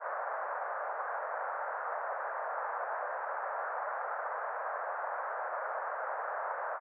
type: band-pass noise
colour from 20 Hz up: pink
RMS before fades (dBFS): -37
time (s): 0-6.8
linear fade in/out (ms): 50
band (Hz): 550 to 1600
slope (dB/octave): 48
effects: none